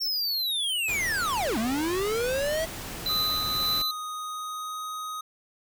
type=linear two-way sweep; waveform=square; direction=down then up; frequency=5470 to 210.9 to 661 Hz; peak=-26 dBFS; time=0-2.66 s; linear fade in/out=20 ms; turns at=1.58 s
type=noise; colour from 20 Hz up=pink; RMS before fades=-37 dBFS; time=0.88-3.82 s; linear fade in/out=2 ms
type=tone with tremolo; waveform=square; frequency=4010 Hz; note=B7; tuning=26 cents sharp; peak=-24 dBFS; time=3.06-3.91 s; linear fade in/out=2 ms; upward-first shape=triangle; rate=1.9 Hz; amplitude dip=45%
type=tone with pitch glide; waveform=square; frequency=1244.5 to 1253.2 Hz; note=D#6 to D#6; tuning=0 to +12 cents; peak=-33 dBFS; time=3.09-5.21 s; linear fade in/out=5 ms; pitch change=+12 cents; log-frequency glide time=4.14-4.82 s
effects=none